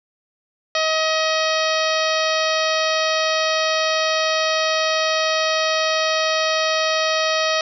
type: harmonic tone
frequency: 633 Hz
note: D#5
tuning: 30 cents sharp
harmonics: 1 / 2 / 3 / 4 / 5 / 6 / 7 / 8 / 9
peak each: -21 / -24 / -26 / -27 / -28 / -29 / -29 / -30 / -31 dBFS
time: 0.75-7.61 s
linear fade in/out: 2 ms
effects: none